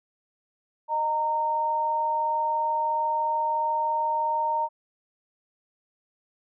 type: tone pair together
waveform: sine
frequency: 615 / 921.5 Hz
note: D#5 / A#5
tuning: -20 / -20 cents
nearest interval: perfect fifth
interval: 700 cents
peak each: -32 / -23 dBFS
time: 0.88-4.69 s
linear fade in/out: 50 ms
effects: none